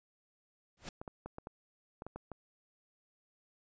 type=noise with exponential growth; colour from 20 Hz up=pink; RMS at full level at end=-39 dBFS; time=0.77-0.89 s; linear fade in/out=2 ms; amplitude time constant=26 ms
type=clicks; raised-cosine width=1 ms; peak=-29 dBFS; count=9; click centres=1.015 / 1.078 / 1.26 / 1.384 / 1.471 / 2.021 / 2.066 / 2.16 / 2.317 s
effects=resampled to 16000 Hz